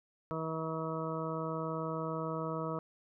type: harmonic tone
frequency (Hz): 160.4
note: E3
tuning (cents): -47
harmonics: 1 / 2 / 3 / 4 / 6 / 7 / 8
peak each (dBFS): -39 / -42 / -40 / -42 / -45 / -44 / -43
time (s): 0.31-2.79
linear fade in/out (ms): 0
effects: none